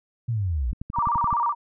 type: linear sweep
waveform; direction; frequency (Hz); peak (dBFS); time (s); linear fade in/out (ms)
sine; down; 122.7 to 51.8; -22; 0.28-0.72; 10
type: click train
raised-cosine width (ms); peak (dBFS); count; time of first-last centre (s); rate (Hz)
5; -19; 8; 0.73-1.328; 11.7
type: tone with vibrato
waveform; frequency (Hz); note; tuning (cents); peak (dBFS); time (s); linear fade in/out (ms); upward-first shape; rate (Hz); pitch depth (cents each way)
sine; 1052; C6; +9; -20; 0.93-1.55; 50; square; 16; 190
effects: none